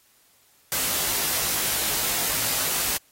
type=noise with comb filter; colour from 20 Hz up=white; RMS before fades=-25 dBFS; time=0.72-2.97 s; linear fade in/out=0 ms; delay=19 ms; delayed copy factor=+1; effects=white hiss -60 dBFS RMS until 3.11 s + AAC 48 kbps